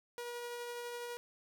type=tone with tremolo; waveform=sawtooth; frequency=480.2 Hz; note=B4; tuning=49 cents flat; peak=-36 dBFS; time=0.18-1.17 s; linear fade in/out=0 ms; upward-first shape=triangle; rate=12 Hz; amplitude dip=25%; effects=none